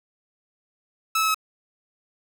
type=tone with pitch steps; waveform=sawtooth; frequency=1305 / 1295.2 / 1285.5 Hz; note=E6 / E6 / E6; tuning=-18 / -31 / -44 cents; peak=-16 dBFS; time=1.15-1.345 s; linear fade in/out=5 ms; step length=65 ms; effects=none